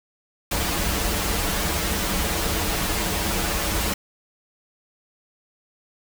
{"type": "noise with comb filter", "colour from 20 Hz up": "pink", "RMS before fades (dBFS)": -24, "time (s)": [0.51, 3.94], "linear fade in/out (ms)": 5, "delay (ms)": 7.8, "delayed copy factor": -0.8, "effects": []}